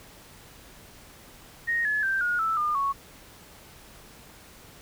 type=tone with pitch steps; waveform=sine; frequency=1864.7 / 1709.9 / 1568 / 1437.9 / 1318.5 / 1209.1 / 1108.8 Hz; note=A#6 / A6 / G6 / F#6 / E6 / D#6 / C#6; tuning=0 / -50 / 0 / -50 / 0 / -50 / 0 cents; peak=-23 dBFS; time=1.67-2.93 s; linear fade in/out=20 ms; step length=180 ms; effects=pink hiss -50 dBFS RMS until 4.81 s